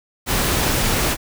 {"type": "noise", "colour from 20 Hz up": "pink", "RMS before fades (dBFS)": -19, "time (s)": [0.26, 1.17], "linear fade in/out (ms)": 50, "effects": []}